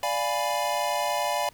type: chord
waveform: square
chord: D diminished seventh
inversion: none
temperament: equal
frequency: 587.3 / 698.5 / 830.6 / 987.8 Hz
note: D5 / F5 / Ab5 / Cb6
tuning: 0 / 0 / 0 / 0 cents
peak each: -31 dBFS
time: 0.03-1.49 s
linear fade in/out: 2 ms
effects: pink hiss -56 dBFS RMS until 1.53 s